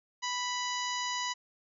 harmonic tone with a mistuned harmonic, 987.8 Hz, B5, in tune, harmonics 1 / 2 / 3 / 4 / 5 / 6 / 7, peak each -35 / -38 / -40 / -41 / -42 / -43 / -43 dBFS, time 0.22-1.34 s, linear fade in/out 20 ms, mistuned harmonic 7, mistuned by -44 cents, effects none

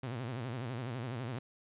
sawtooth tone with vibrato, 122.6 Hz, B2, 12 cents flat, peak -33 dBFS, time 0.03-1.39 s, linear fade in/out 5 ms, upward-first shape sine, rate 12 Hz, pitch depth 160 cents each way, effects resampled to 8000 Hz + 12-bit

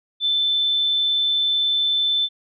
sine tone, 3529 Hz, A7, 4 cents sharp, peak -17 dBFS, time 0.2-2.29 s, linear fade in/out 50 ms, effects none

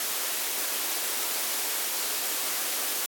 white high-pass noise, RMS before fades -29 dBFS, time 0-3.06 s, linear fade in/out 2 ms, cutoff 280 Hz, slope 24 dB/octave, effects AAC 64 kbps

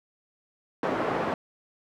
pink band-pass noise, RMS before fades -28 dBFS, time 0.83-1.34 s, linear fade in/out 2 ms, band 270 to 1200 Hz, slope 12 dB/octave, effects none

